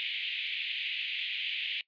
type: band-pass noise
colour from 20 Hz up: white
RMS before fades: -35 dBFS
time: 0-1.81 s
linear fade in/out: 0 ms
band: 2200 to 3400 Hz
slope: 48 dB/octave
effects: noise-tail reverb RT60 0.1 s tail -21 dB re dry + resampled to 11025 Hz